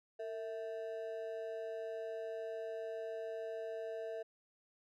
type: ring-modulated tone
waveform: triangle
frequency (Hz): 554.4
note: C#5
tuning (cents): 0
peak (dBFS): -35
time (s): 0.19-4.23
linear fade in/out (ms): 10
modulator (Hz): 101
effects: none